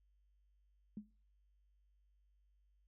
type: tone with exponential decay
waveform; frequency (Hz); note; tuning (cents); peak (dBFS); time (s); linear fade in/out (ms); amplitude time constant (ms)
sine; 210; G#3; +19; -40; 0.97-1.11; 2; 29
effects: noise-tail reverb RT60 0.4 s tail -22 dB re dry + added 50 Hz sine -70 dBFS peak until 2.87 s